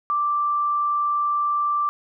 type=tone; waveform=sine; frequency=1174.7 Hz; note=D6; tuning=in tune; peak=-19 dBFS; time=0.1-1.89 s; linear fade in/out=0 ms; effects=none